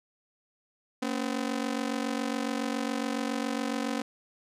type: ring-modulated tone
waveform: sawtooth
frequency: 254.6 Hz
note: C4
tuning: 47 cents flat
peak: -22 dBFS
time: 1.02-4.02 s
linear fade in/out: 5 ms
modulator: 23.6 Hz
effects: low-pass 9000 Hz 12 dB/octave